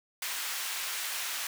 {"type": "high-pass noise", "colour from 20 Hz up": "pink", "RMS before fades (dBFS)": -35, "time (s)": [0.22, 1.47], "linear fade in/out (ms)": 2, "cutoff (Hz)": 1500, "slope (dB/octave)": 12, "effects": []}